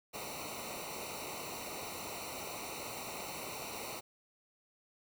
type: noise with comb filter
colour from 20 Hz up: pink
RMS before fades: -43 dBFS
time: 0.13-4.01 s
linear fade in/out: 20 ms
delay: 0.6 ms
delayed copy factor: -1
effects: none